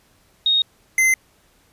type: tone pair in turn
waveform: sine / square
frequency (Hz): 3729 / 2067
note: A#7 / C7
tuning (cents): 0 / -22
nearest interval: minor seventh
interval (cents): 1022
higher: first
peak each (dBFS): -14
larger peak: neither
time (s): 0.46-0.62 / 0.98-1.14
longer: neither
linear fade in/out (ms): 2
effects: pink hiss -58 dBFS RMS until 1.72 s + resampled to 32000 Hz